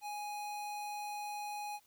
square tone, 830.6 Hz, G#5, in tune, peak -40 dBFS, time 0.01-1.8 s, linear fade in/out 50 ms, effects white hiss -69 dBFS RMS until 1.86 s

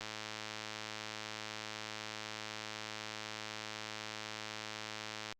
click train, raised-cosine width 0.2 ms, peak -24 dBFS, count 575, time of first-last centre 0.01-5.325 s, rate 108 Hz, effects Opus 48 kbps

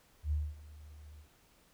sine tone with ADSR envelope, 75 Hz, D2, 37 cents sharp, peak -28 dBFS, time 0.23-1.28 s, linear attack 86 ms, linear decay 230 ms, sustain -21 dB, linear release 95 ms, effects pink hiss -66 dBFS RMS until 1.73 s

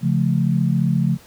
sine chord, Db augmented, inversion none, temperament just, 138.59 / 173.24 / 216.5 Hz, Db3 / F3 / A3, 0 / -14 / -28 cents, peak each -19 / -19 / -22 dBFS, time 0.01-1.18 s, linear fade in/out 50 ms, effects pink hiss -48 dBFS RMS until 1.26 s

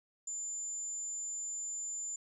sine tone, 7120 Hz, A8, 20 cents sharp, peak -35 dBFS, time 0.27-2.16 s, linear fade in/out 5 ms, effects tanh soft clip ceiling -35 dBFS

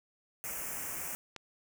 white band-stop noise, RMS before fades -39 dBFS, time 0.44-1.15 s, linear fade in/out 0 ms, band 2700 to 5800 Hz, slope 48 dB/octave
click, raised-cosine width 0.2 ms, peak -25 dBFS, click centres 1.363 s
effects none

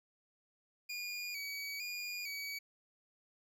25% pulse tone with vibrato, 2349 Hz, D7, in tune, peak -36 dBFS, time 0.89-2.59 s, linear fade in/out 10 ms, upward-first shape square, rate 1.1 Hz, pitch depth 59 cents each way, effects none

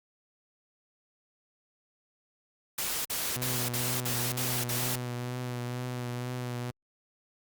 white noise bursts, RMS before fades -32 dBFS, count 7, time 2.78-4.958 s, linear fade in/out 5 ms, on 270 ms, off 48 ms
sawtooth tone with vibrato, 123.47 Hz, B2, in tune, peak -29 dBFS, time 3.36-6.71 s, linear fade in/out 5 ms, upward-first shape triangle, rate 2.1 Hz, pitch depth 30 cents each way
effects Opus 48 kbps

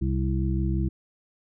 harmonic tone, 65.8 Hz, C2, 10 cents sharp, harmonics 1 / 2 / 3 / 5, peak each -25 / -28 / -30 / -32 dBFS, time 0.01-0.89 s, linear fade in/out 10 ms, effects none

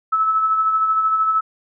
sine tone with tremolo, 1303 Hz, E6, 20 cents flat, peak -13 dBFS, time 0.12-1.41 s, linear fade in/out 10 ms, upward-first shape sine, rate 13 Hz, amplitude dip 40%, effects none

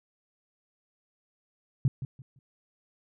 sine tone with echo, 130.81 Hz, C3, in tune, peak -19 dBFS, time 1.85-1.88 s, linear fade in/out 2 ms, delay 170 ms, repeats 3, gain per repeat -12 dB, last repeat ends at 2.39 s, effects none

